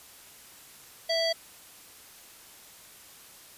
square tone with low-pass filter, 659.3 Hz, E5, in tune, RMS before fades -27 dBFS, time 1.09-1.33 s, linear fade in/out 10 ms, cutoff 4400 Hz, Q 6.8, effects white hiss -51 dBFS RMS until 3.57 s + resampled to 32000 Hz

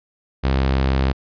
sawtooth tone, 66.5 Hz, C2, 29 cents sharp, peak -12 dBFS, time 0.43-1.13 s, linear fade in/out 20 ms, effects resampled to 11025 Hz

